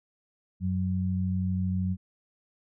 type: tone pair together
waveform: sine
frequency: 92.5 / 185.29 Hz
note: F#2 / F#3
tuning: 0 / +3 cents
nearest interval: octave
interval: 1203 cents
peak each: -28 dBFS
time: 0.6-1.97 s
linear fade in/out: 50 ms
effects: none